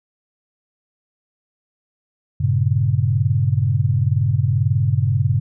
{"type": "chord", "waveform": "sine", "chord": "G diminished", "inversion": "none", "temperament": "equal", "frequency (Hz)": [98, 116.54, 138.59], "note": ["G2", "Bb2", "Db3"], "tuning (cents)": [0, 0, 0], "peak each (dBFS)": -19, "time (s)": [2.4, 5.4], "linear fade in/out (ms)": 10, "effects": []}